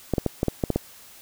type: clicks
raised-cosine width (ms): 2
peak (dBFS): -8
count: 8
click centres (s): 0.137 / 0.182 / 0.263 / 0.431 / 0.483 / 0.638 / 0.703 / 0.76
effects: white hiss -48 dBFS RMS until 1.21 s